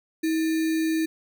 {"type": "tone with sample-and-hold", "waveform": "sine", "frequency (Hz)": 320.5, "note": "E4", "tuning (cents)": -49, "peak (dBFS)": -21, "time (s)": [0.23, 1.06], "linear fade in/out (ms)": 10, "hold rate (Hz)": 2100, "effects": []}